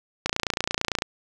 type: click train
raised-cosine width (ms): 0.2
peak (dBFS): -6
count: 23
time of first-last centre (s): 0.26-1.021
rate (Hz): 28.9
effects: none